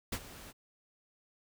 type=noise with ADSR envelope; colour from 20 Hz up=pink; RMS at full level=-34 dBFS; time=0.12-0.53 s; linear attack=8 ms; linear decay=59 ms; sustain=-16 dB; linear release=33 ms; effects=none